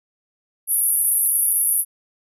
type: band-pass noise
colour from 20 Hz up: white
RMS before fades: -19 dBFS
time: 0.67-1.85 s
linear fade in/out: 50 ms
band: 10000 to 12000 Hz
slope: 96 dB/octave
effects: none